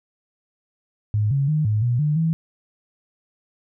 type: tone with pitch steps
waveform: sine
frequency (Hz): 105.5 / 138.6 / 153.3 / 106.7 / 121 / 150 / 162.5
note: G#2 / C#3 / D#3 / G#2 / B2 / D3 / E3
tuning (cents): +28 / 0 / -25 / +47 / -35 / +37 / -24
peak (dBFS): -17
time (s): 1.14-2.33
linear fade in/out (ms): 0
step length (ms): 170
effects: none